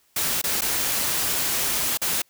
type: noise with dropouts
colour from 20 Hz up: white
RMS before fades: -24 dBFS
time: 0.16-2.22 s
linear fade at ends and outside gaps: 5 ms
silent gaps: 0.416-0.439 / 0.61-0.618 / 1.974-2.016 s
effects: white hiss -63 dBFS RMS until 2.29 s